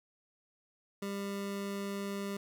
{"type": "tone", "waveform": "25% pulse", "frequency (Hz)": 199.4, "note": "G3", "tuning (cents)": 30, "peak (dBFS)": -32, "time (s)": [1.02, 2.37], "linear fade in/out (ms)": 5, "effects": []}